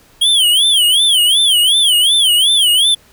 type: tone with vibrato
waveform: square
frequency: 3193 Hz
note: G7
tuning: 31 cents sharp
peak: -9 dBFS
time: 0.21-2.95 s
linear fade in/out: 10 ms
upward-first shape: sine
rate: 2.7 Hz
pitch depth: 190 cents each way
effects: pink hiss -48 dBFS RMS until 3.12 s